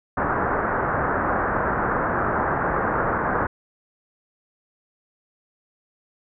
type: low-pass noise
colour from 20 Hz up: white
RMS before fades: -23 dBFS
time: 0.17-3.47 s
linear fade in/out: 5 ms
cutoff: 1600 Hz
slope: 48 dB/octave
effects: none